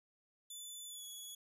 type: tone with pitch glide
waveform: 15% pulse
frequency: 3494 to 3379 Hz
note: A7 to G#7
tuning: -13 to +29 cents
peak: -40 dBFS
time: 0.5-1.35 s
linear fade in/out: 5 ms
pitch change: -58 cents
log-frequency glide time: 0.88-1.04 s
effects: resampled to 32000 Hz + 13-bit